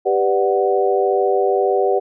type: chord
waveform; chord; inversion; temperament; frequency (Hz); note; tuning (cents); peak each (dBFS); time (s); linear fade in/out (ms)
sine; G major seventh; none; equal; 392 / 493.9 / 587.3 / 740; G4 / B4 / D5 / F#5; 0 / 0 / 0 / 0; -17 / -20 / -22 / -20; 0.05-2; 20
effects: none